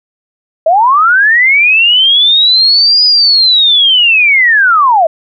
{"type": "linear two-way sweep", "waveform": "sine", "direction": "up then down", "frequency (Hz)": [613, 4978, 613], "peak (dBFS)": -4, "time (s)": [0.66, 5.07], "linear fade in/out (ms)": 5, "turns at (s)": 3.05, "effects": []}